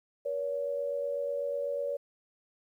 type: tone pair together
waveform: sine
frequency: 477.9 / 566 Hz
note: A#4 / C#5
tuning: +43 / +36 cents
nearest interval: minor third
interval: 293 cents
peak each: -36 / -31 dBFS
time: 0.25-1.97 s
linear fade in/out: 10 ms
effects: 11-bit